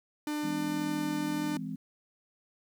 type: tone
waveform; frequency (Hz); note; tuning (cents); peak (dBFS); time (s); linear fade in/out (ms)
45% pulse; 299; D4; +31; -31; 0.27-1.57; 2
type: chord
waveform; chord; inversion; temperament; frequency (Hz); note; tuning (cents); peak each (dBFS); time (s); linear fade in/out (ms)
sine; E augmented; none; just; 164.81 / 206 / 257.5; E3 / G#3 / B#3; 0 / -14 / -28; -39 / -39 / -38; 0.43-1.76; 10
effects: 11-bit